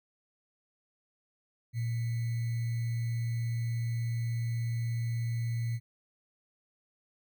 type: tone with sample-and-hold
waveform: sine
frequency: 116.54 Hz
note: A#2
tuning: in tune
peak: -29 dBFS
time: 1.73-5.8 s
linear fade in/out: 50 ms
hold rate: 2100 Hz
effects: none